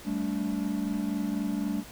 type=chord; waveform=triangle; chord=G suspended second; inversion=none; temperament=equal with one note detuned; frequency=196 / 220 / 288.8 Hz; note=G3 / A3 / D4; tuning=0 / 0 / -29 cents; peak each=-30 dBFS; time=0.04-1.84 s; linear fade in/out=50 ms; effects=pink hiss -47 dBFS RMS until 1.91 s